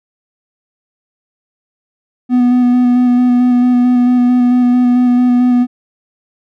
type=tone with vibrato; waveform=triangle; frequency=246.9 Hz; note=B3; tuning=in tune; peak=-5 dBFS; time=2.29-5.67 s; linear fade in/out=50 ms; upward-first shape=square; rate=4.5 Hz; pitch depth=13 cents each way; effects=none